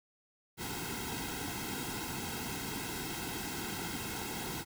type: noise with comb filter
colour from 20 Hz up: pink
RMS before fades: -39 dBFS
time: 0.57-4.65 s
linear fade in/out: 50 ms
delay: 1.7 ms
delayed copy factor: -0.9
effects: none